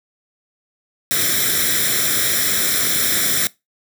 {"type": "noise with comb filter", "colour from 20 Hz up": "white", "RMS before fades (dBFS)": -18, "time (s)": [1.11, 3.47], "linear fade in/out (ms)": 0, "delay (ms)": 0.54, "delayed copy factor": 0.8, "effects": ["noise-tail reverb RT60 0.2 s tail -21 dB re dry", "high-pass 100 Hz 12 dB/octave"]}